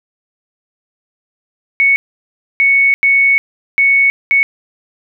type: tone bursts at uneven times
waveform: sine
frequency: 2217 Hz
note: C#7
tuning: in tune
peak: -7 dBFS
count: 5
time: 1.8-1.96 / 2.6-2.94 / 3.03-3.38 / 3.78-4.1 / 4.31-4.43 s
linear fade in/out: 0 ms
effects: none